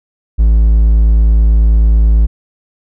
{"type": "tone", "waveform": "triangle", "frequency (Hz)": 54.6, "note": "A1", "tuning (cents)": -13, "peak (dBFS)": -3, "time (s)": [0.38, 2.27], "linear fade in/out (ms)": 20, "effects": []}